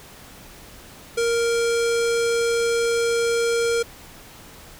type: tone with low-pass filter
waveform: square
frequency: 466.2 Hz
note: A#4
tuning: in tune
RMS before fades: -21 dBFS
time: 1.17-3.83 s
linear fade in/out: 10 ms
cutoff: 8200 Hz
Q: 1.6
effects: pink hiss -44 dBFS RMS until 4.79 s